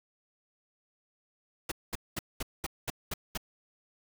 pink noise bursts, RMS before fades -34 dBFS, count 8, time 1.69-3.376 s, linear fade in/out 5 ms, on 27 ms, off 210 ms, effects none

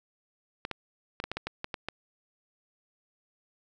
clicks, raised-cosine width 0.3 ms, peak -17 dBFS, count 10, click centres 0.651 / 0.713 / 1.201 / 1.24 / 1.316 / 1.37 / 1.47 / 1.644 / 1.742 / 1.886 s, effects none

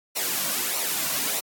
white noise with flanger, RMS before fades -26 dBFS, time 0.15-1.41 s, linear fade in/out 20 ms, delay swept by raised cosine 0.6 to 2.4 ms, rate 1.6 Hz, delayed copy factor -0.6, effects high-pass 150 Hz 12 dB/octave + AAC 64 kbps

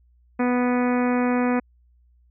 harmonic tone, 246.9 Hz, B3, in tune, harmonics 1 / 2 / 3 / 4 / 5 / 6 / 7 / 8 / 9 / 10, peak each -20 / -26 / -30 / -32 / -34 / -36 / -37 / -38 / -39 / -40 dBFS, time 0.39-1.6 s, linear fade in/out 10 ms, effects added 60 Hz sine -55 dBFS peak until 2.3 s

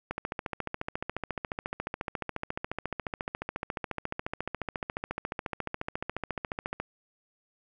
click train, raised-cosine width 0.5 ms, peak -17 dBFS, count 96, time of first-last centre 0.11-6.8 s, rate 14.2 Hz, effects none

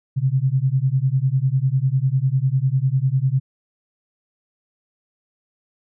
sine beating tone pair, 127.8 / 137.8 Hz, C3 / C#3, -40 / -10 cents, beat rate 10 Hz, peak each -19 dBFS, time 0.16-3.4 s, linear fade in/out 20 ms, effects none

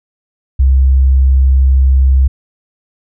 sine tone, 66.2 Hz, C2, 21 cents sharp, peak -5 dBFS, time 0.59-2.28 s, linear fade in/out 10 ms, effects none

